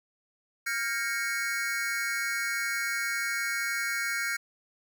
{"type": "chord", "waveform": "square", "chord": "G half-diminished seventh", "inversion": "third", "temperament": "equal with one note detuned", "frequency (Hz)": [1396.9, 1607.4, 1864.7, 2217], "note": ["F6", "G6", "Bb6", "Db7"], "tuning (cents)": [0, 43, 0, 0], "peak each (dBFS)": [-35, -35, -36, -34], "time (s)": [0.66, 4.37], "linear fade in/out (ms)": 10, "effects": []}